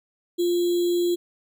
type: tone with sample-and-hold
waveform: sine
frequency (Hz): 349.2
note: F4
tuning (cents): 0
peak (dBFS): -19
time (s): 0.38-1.16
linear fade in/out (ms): 20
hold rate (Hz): 3675
effects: none